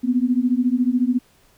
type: beating tone pair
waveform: sine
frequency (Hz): 242 / 256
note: B3 / C4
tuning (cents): -35 / -38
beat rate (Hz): 14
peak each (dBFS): -19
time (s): 0.03-1.19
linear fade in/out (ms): 20
effects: pink hiss -57 dBFS RMS until 1.57 s